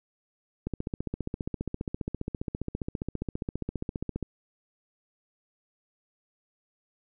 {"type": "click train", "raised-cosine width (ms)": 3, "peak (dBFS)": -18, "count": 54, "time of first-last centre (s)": [0.67, 4.227], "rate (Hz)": 14.9, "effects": []}